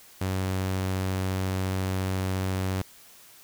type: tone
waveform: sawtooth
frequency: 94.3 Hz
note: F#2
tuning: 33 cents sharp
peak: -22 dBFS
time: 0.21-2.82 s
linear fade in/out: 5 ms
effects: white hiss -52 dBFS RMS until 3.43 s